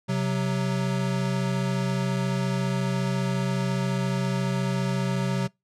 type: tone pair together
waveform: square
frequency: 131.4 / 185.83 Hz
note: C3 / F#3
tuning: +8 / +8 cents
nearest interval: tritone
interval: 600 cents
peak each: -27 dBFS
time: 0.08-5.48 s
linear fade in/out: 20 ms
effects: noise-tail reverb RT60 0.2 s tail -25 dB re dry + low-pass 8000 Hz 12 dB/octave